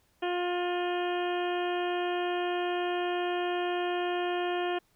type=harmonic tone with a mistuned harmonic; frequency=354.4 Hz; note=F4; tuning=25 cents sharp; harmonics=1 / 2 / 3 / 4 / 5 / 6 / 7 / 8 / 9; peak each=-30 / -33 / -41 / -42 / -41 / -54 / -43 / -44 / -45 dBFS; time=0.22-4.79 s; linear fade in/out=10 ms; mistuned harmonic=8; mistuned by=+16 cents; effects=pink hiss -69 dBFS RMS until 4.95 s